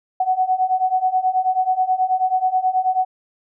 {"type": "beating tone pair", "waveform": "sine", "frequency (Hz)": [740, 749.3], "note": ["F#5", "F#5"], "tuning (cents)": [0, 22], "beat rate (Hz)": 9.3, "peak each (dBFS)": [-20, -18], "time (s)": [0.2, 3.05], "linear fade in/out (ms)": 5, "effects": []}